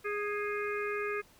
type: harmonic tone with a mistuned harmonic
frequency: 413.2 Hz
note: G#4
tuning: 9 cents flat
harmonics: 1 / 3 / 4 / 5 / 6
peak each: -34 / -39 / -40 / -41 / -42 dBFS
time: 0.04-1.22 s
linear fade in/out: 20 ms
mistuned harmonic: 5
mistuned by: +40 cents
effects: pink hiss -61 dBFS RMS until 1.39 s